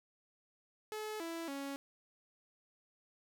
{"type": "tone with pitch steps", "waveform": "sawtooth", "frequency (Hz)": [429.1, 331.9, 277.6], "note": ["A4", "E4", "C#4"], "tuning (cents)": [-43, 12, 3], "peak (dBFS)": -36, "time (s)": [0.92, 1.76], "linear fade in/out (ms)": 0, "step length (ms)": 280, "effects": []}